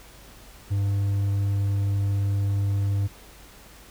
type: tone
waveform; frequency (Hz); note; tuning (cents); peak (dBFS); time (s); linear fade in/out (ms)
triangle; 99.8; G2; +32; -19; 0.7-3.08; 20
effects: added 50 Hz sine -50 dBFS peak until 3.9 s + pink hiss -49 dBFS RMS until 3.9 s